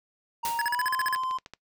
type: tone with pitch glide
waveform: triangle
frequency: 932.3 to 1034.5 Hz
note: A#5 to C6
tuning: 0 to -20 cents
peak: -26 dBFS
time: 0.43-1.38 s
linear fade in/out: 10 ms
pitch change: +180 cents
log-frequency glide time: 0.64-0.9 s
type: noise with exponential decay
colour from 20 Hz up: white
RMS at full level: -31 dBFS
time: 0.45-0.79 s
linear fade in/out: 0 ms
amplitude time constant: 72 ms
type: tone bursts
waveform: square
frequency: 1700 Hz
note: G#6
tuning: 40 cents sharp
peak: -25 dBFS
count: 9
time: 0.59-1.15 s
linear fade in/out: 0 ms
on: 24 ms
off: 43 ms
type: click train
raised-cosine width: 0.2 ms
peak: -24 dBFS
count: 8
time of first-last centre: 1.01-1.536 s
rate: 13.3 Hz
effects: noise-tail reverb RT60 0.1 s tail -22 dB re dry